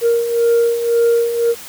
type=beating tone pair; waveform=sine; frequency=466.2 / 468.1 Hz; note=A#4 / A#4; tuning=0 / +7 cents; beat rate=1.9 Hz; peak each=-17 / -11 dBFS; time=0.01-1.55 s; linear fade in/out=50 ms; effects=tanh soft clip ceiling -8 dBFS + white hiss -34 dBFS RMS until 1.68 s